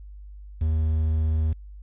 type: tone with quantisation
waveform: triangle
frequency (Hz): 78.8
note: D#2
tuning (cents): +23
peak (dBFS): -18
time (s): 0.61-1.53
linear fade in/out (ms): 5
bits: 8
effects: added 50 Hz sine -39 dBFS peak until 1.82 s + resampled to 8000 Hz